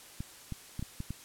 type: clicks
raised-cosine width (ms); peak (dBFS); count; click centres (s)
5; -24; 6; 0.205 / 0.523 / 0.794 / 0.826 / 1.004 / 1.106
effects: white hiss -52 dBFS RMS until 1.24 s + low-pass 12000 Hz 12 dB/octave